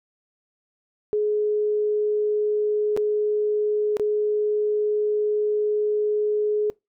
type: tone with dropouts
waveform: sine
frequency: 421.2 Hz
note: G#4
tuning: 24 cents sharp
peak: -19 dBFS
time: 1.13-6.7 s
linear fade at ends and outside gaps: 0 ms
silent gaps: 2.965-2.974 / 3.969-3.997 s
effects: noise-tail reverb RT60 0.2 s tail -24 dB re dry